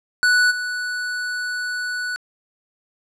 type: tone with level steps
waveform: square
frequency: 1480 Hz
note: F#6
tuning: in tune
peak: -14 / -24 dBFS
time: 0.23-2.16 s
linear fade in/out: 0 ms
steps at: 0.5 s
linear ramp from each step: 20 ms
effects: low-pass 8000 Hz 12 dB/octave